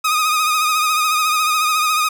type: tone with vibrato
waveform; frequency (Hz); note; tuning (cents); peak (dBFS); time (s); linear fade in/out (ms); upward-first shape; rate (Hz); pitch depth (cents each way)
sawtooth; 1244.5; D#6; 0; -11; 0.04-2.09; 10; sine; 14; 44
effects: none